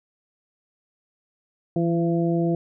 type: harmonic tone with a mistuned harmonic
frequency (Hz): 169.2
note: E3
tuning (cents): +45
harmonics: 1 / 2 / 3 / 4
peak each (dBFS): -22 / -23 / -31 / -30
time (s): 1.76-2.55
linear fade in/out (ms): 2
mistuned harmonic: 1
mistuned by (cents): -20
effects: none